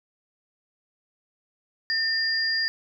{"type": "tone pair together", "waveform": "sine", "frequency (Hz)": [1805, 4819], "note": ["A6", "D8"], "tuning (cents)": [44, 44], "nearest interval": "octave + perfect fourth", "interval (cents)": 1700, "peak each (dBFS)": -25, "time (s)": [1.9, 2.68], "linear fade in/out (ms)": 0, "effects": []}